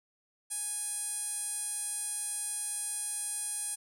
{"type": "tone with band-pass filter", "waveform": "sawtooth", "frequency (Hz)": 830.6, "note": "G#5", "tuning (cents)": 0, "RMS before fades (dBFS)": -36, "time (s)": [0.5, 3.76], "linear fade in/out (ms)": 20, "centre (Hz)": 9300, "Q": 8.6, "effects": []}